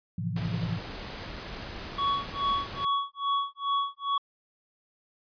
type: chord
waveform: sine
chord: F major seventh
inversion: first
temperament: just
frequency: 109.13 / 130.96 / 163.7 / 174.61 Hz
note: A2 / C3 / E3 / F3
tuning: -14 / +2 / -12 / 0 cents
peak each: -33 / -37 / -33 / -34 dBFS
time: 0.18-0.79 s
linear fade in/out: 5 ms
type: noise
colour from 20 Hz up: pink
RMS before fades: -39 dBFS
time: 0.36-2.85 s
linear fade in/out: 5 ms
type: tone with tremolo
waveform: square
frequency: 1120 Hz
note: C#6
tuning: 18 cents sharp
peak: -24 dBFS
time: 1.98-4.18 s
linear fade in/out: 5 ms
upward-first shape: sine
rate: 2.4 Hz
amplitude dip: 100%
effects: resampled to 11025 Hz